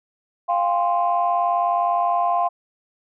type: chord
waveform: sine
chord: F suspended second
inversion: none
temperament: equal with one note detuned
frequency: 698.5 / 797.7 / 1046.5 Hz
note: F5 / G5 / C6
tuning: 0 / +30 / 0 cents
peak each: -19 / -24 / -22 dBFS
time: 0.48-2.49 s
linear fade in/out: 20 ms
effects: tanh soft clip ceiling -9 dBFS